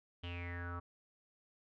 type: tone with low-pass filter sweep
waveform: square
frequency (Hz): 87.2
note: F2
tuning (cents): -2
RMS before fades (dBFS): -43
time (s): 0.23-0.8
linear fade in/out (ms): 10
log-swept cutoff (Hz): 3100 to 1200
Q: 9.9
effects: none